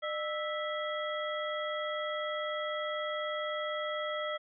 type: harmonic tone with a mistuned harmonic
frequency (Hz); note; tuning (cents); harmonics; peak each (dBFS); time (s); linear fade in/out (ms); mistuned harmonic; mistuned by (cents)
657; E5; -6; 1 / 2 / 3 / 5; -35 / -38 / -40 / -42; 0.02-4.38; 20; 1; -140
effects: none